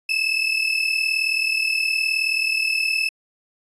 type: tone pair together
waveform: 35% pulse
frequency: 2593 / 2632 Hz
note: E7 / E7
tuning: -29 / -3 cents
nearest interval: unison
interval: 26 cents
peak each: -21 / -20 dBFS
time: 0.09-3.09 s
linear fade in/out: 5 ms
effects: resampled to 22050 Hz